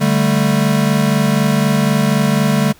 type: chord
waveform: square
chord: D suspended fourth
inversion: none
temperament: equal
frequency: 146.83 / 196 / 220 Hz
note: D3 / G3 / A3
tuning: 0 / 0 / 0 cents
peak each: -17 dBFS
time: 0-2.73 s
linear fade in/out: 20 ms
effects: pink hiss -47 dBFS RMS until 2.79 s